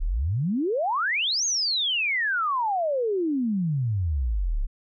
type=exponential two-way sweep; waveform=sine; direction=up then down; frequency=30.87 to 6645 to 30.87 Hz; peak=-22 dBFS; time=0-4.67 s; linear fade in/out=20 ms; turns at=1.45 s; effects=none